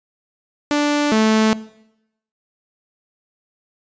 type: tone pair in turn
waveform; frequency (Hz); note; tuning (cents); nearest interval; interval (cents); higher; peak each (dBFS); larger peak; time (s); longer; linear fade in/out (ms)
sawtooth; 293.1 / 218.6; D4 / A3; -3 / -11; perfect fourth; 508; first; -11 / -9; second; 0.71-1.12 / 1.12-1.53; neither; 0
effects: noise-tail reverb RT60 0.8 s tail -19 dB re dry + resampled to 16000 Hz